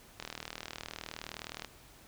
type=click train; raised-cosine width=0.2 ms; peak=-22 dBFS; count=58; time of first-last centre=0.2-1.647 s; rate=39.4 Hz; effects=pink hiss -57 dBFS RMS until 2.07 s